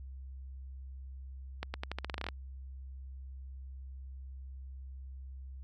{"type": "accelerating click train", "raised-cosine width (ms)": 0.3, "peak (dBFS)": -20, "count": 13, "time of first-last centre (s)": [1.63, 2.287], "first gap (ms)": 110, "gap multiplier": 0.86, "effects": ["added 66 Hz sine -43 dBFS peak until 5.63 s"]}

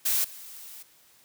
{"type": "noise with level steps", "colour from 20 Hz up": "blue", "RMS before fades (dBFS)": [-25, -44], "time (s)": [0.05, 0.83], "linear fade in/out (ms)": 10, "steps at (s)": 0.24, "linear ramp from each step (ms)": 5, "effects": ["white hiss -59 dBFS RMS until 1.24 s", "high-pass 60 Hz 12 dB/octave"]}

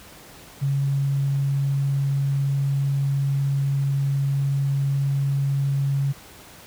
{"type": "tone", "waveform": "sine", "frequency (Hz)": 138.59, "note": "C#3", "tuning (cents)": 0, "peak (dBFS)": -19, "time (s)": [0.61, 6.13], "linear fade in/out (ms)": 20, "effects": ["pink hiss -45 dBFS RMS until 6.66 s", "high-pass 60 Hz 12 dB/octave"]}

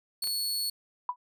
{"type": "tone", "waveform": "sawtooth", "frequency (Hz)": 4400, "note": "C#8", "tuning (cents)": -14, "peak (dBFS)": -26, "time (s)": [0.22, 0.7], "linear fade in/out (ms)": 5}
{"type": "clicks", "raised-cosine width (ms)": 0.2, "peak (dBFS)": -27, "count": 2, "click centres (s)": [0.24, 0.273]}
{"type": "tone with exponential decay", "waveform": "sine", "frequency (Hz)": 987.8, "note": "B5", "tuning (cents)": 0, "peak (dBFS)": -23, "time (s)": [1.09, 1.16], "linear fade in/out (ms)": 2, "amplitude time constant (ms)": 15}
{"effects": []}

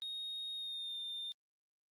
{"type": "tone with pitch glide", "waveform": "sine", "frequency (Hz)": [3729, 3612], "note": ["A#7", "A7"], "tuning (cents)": [0, 45], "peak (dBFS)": -38, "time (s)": [0.02, 1.32], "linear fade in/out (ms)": 0, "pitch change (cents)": -55, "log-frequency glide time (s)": [0.55, 0.99], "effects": ["tanh soft clip ceiling -38 dBFS", "Opus 24 kbps"]}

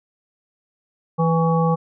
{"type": "harmonic tone with a mistuned harmonic", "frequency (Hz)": 164.81, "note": "E3", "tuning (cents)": 0, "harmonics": [1, 3, 5, 7], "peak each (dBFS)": [-17, -22, -24, -25], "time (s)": [1.18, 1.76], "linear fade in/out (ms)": 20, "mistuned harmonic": 7, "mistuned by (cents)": -45, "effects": []}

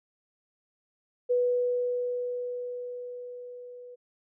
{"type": "tone with level ramp", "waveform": "sine", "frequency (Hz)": 491.8, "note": "B4", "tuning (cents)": -7, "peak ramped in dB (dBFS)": [-21, -43], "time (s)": [1.29, 3.96], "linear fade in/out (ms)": 20, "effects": []}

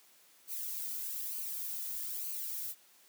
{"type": "noise with flanger", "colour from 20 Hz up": "violet", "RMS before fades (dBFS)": -39, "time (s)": [0.47, 2.75], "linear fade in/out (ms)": 50, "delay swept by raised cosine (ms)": [0.55, 1.85], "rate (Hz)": 1.1, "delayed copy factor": -0.6, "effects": ["white hiss -63 dBFS RMS until 3.08 s", "high-pass 200 Hz 12 dB/octave"]}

